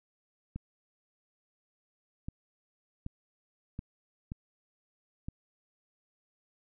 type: clicks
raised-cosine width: 5 ms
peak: -25 dBFS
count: 6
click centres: 0.56 / 2.285 / 3.064 / 3.791 / 4.319 / 5.285 s
effects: none